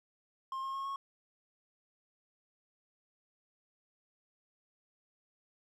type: tone with pitch steps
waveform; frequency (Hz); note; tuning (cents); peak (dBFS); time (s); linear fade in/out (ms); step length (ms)
triangle; 1063 / 1074.1 / 1085.3 / 1096.7; C6 / C6 / C#6 / C#6; +27 / +45 / -37 / -19; -34; 0.52-0.96; 2; 110
effects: none